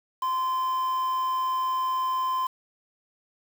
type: tone with quantisation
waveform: triangle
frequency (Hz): 1034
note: C6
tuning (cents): -21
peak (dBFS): -22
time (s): 0.22-2.47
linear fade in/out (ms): 5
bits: 7
effects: none